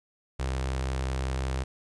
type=tone with notch filter; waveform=sawtooth; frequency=65.41 Hz; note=C2; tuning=in tune; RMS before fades=-30 dBFS; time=0.39-1.64 s; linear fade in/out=10 ms; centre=230 Hz; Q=1.7; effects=resampled to 22050 Hz + 10-bit